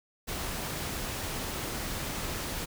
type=noise; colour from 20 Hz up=pink; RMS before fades=-35 dBFS; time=0.27-2.66 s; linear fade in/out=20 ms; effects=none